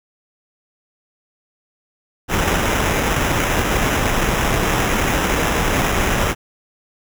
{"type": "noise with sample-and-hold", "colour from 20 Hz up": "pink", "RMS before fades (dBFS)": -18, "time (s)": [2.28, 6.35], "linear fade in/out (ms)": 50, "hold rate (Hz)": 4410, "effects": []}